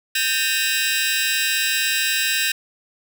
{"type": "tone cluster", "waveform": "sawtooth", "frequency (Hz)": [1569, 1814, 2524, 2779, 3918], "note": ["G6", "A#6", "D#7", "F7", "B7"], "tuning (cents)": [1, -48, 24, -9, -15], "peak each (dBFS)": -22, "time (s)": [0.15, 2.52], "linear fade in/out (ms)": 5, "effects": []}